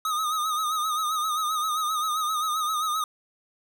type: tone with vibrato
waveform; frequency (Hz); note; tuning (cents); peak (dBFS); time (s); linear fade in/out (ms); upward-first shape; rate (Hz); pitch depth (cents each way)
square; 1248; D#6; +5; -25; 0.05-3.04; 2; sine; 7.6; 63
effects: none